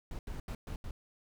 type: noise bursts at uneven times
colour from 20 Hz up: brown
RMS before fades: -40 dBFS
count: 5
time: 0.11-0.19 / 0.27-0.4 / 0.48-0.55 / 0.67-0.76 / 0.84-0.91 s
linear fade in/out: 2 ms
effects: none